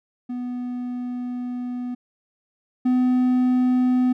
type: tone pair in turn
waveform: triangle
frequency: 246.9 / 251.9 Hz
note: B3 / B3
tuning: 0 / +34 cents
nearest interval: unison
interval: 34 cents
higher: second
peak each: -24 / -14 dBFS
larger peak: second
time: 0.29-1.95 / 2.85-4.13 s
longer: first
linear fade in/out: 10 ms
effects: none